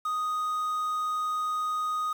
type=tone with quantisation; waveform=triangle; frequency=1244.5 Hz; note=D#6; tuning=in tune; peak=-25 dBFS; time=0.05-2.13 s; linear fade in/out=5 ms; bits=8; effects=none

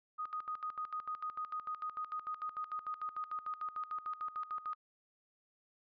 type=tone with tremolo; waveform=sine; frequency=1244.5 Hz; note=D#6; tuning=in tune; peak=-36 dBFS; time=0.18-4.75 s; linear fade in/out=20 ms; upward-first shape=square; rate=6.7 Hz; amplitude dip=80%; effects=resampled to 11025 Hz

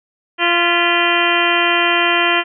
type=harmonic tone with a mistuned harmonic; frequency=345.7 Hz; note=F4; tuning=18 cents flat; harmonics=1 / 2 / 3 / 4 / 5 / 6 / 7 / 8 / 9; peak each=-21 / -21 / -21 / -21 / -21 / -21 / -21 / -21 / -21 dBFS; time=0.38-2.44 s; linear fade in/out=50 ms; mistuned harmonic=6; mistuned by=-71 cents; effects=none

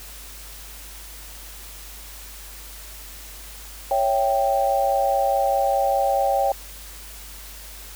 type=chord; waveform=sine; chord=C# diminished; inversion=none; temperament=equal; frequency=554.4 / 659.3 / 784 Hz; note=C#5 / E5 / G5; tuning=0 / 0 / 0 cents; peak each=-22 / -26 / -20 dBFS; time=3.91-6.52 s; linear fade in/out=2 ms; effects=added 50 Hz sine -41 dBFS peak until 7.95 s + white hiss -41 dBFS RMS until 7.95 s

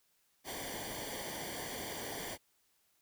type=noise with comb filter; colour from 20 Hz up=pink; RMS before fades=-42 dBFS; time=0.44-2.38 s; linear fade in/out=50 ms; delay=0.76 ms; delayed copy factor=-0.8; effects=white hiss -74 dBFS RMS until 3.01 s

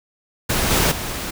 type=noise with level steps; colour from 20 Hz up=pink; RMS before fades=-20 / -17 / -27 dBFS; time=0.49-1.31 s; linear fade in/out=10 ms; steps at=0.7 / 0.91 s; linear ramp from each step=10 ms; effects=none

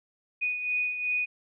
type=beating tone pair; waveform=sine; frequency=2478 / 2480.7 Hz; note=D#7 / D#7; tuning=-8 / -6 cents; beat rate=2.7 Hz; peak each=-27 / -35 dBFS; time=0.41-1.26 s; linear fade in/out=20 ms; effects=none

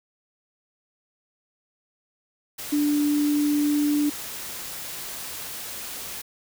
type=tone in noise; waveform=sine; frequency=293.7 Hz; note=D4; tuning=in tune; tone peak=-19 dBFS; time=2.72-4.1 s; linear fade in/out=10 ms; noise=white; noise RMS=-35 dBFS; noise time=2.58-6.22 s; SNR=+13 dB; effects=none

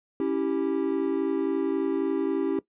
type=chord; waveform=triangle; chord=C# diminished; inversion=none; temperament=equal with one note detuned; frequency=277.2 / 328.3 / 392 Hz; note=C#4 / E4 / G4; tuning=0 / -7 / 0 cents; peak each=-26 dBFS; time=0.2-2.59 s; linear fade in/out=2 ms; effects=noise-tail reverb RT60 0.1 s tail -18 dB re dry + resampled to 8000 Hz

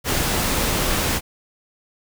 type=noise; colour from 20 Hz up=pink; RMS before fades=-21 dBFS; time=0.04-1.21 s; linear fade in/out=50 ms; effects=none

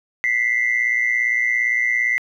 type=tone pair together; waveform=sine; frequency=1975.5 / 2093 Hz; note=B6 / C7; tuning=0 / 0 cents; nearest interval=minor second; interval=100 cents; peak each=-18 / -19 dBFS; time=0.24-2.18 s; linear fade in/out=0 ms; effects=tanh soft clip ceiling -10 dBFS + 9-bit

